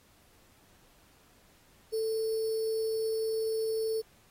sine tone with sample-and-hold, 442.7 Hz, A4, 11 cents sharp, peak -28 dBFS, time 1.92-4.02 s, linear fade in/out 20 ms, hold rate 4900 Hz, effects pink hiss -63 dBFS RMS until 4.3 s + AAC 48 kbps

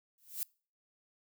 violet noise with exponential growth, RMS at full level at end -33 dBFS, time 0.18-0.43 s, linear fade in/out 0 ms, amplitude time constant 53 ms, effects noise-tail reverb RT60 0.4 s tail -26 dB re dry

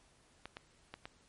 clicks, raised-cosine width 0.3 ms, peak -28 dBFS, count 4, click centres 0.456 / 0.569 / 0.94 / 1.055 s, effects pink hiss -67 dBFS RMS until 1.28 s + MP3 48 kbps

